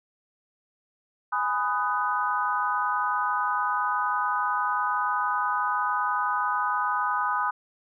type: chord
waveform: sine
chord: G# minor seventh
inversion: none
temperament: just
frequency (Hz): 830.6 / 996.7 / 1245.9 / 1495.1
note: G#5 / B5 / D#6 / F#6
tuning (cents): 0 / +16 / +2 / +18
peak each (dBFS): -31 / -28 / -27 / -31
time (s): 1.32-7.51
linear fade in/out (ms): 10
effects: none